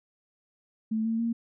sine tone with pitch steps, 220 / 225.7 / 231.5 Hz, A3 / A3 / A#3, 0 / +44 / -12 cents, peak -25 dBFS, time 0.91-1.33 s, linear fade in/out 10 ms, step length 140 ms, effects none

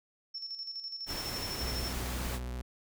sine tone with tremolo, 5400 Hz, E8, 41 cents sharp, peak -36 dBFS, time 0.34-1.93 s, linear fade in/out 10 ms, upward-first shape square, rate 12 Hz, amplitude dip 55%
pink noise, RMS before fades -39 dBFS, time 1.06-2.4 s, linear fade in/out 50 ms
40% pulse tone with vibrato, 61.74 Hz, B1, in tune, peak -35 dBFS, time 1.6-2.62 s, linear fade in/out 10 ms, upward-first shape sine, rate 15 Hz, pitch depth 39 cents each way
effects none

